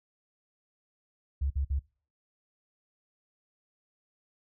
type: tone bursts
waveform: sine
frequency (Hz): 69.3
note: C#2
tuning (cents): 0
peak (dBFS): -26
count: 3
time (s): 1.41-1.794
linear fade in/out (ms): 10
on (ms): 94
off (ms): 51
effects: noise-tail reverb RT60 0.4 s tail -23 dB re dry